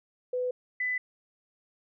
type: tone pair in turn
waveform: sine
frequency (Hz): 500 / 2000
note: B4 / B6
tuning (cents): +21 / +21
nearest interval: 2 octaves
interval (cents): 2400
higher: second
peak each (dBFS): -27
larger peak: neither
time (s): 0.33-0.51 / 0.8-0.98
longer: neither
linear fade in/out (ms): 5
effects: none